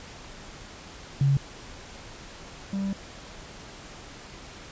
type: tone pair in turn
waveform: sine / triangle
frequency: 138.5 / 195.87 Hz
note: C#3 / G3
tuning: -1 / -1 cents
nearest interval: tritone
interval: 600 cents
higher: second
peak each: -18 / -24 dBFS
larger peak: first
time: 1.21-1.37 / 2.73-2.93 s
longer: second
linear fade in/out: 2 ms
effects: pink hiss -44 dBFS RMS until 4.71 s + resampled to 16000 Hz